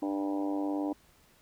harmonic tone with a mistuned harmonic, 99 Hz, G2, 18 cents sharp, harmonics 3 / 4 / 5 / 6 / 7 / 8 / 9 / 10, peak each -30 / -44 / -42 / -41 / -44 / -42 / -48 / -47 dBFS, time 0.02-0.93 s, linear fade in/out 5 ms, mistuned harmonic 10, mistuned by -29 cents, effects pink hiss -63 dBFS RMS until 1.41 s

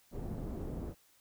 pink low-pass noise, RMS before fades -40 dBFS, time 0.11-0.95 s, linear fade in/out 50 ms, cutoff 450 Hz, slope 12 dB/octave, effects white hiss -67 dBFS RMS until 1.2 s

